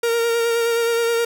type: tone with vibrato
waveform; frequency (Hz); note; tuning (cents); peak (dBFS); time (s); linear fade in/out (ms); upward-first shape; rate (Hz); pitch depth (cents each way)
45% pulse; 465; A#4; -4; -17; 0.03-1.25; 5; sine; 9.5; 21
effects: none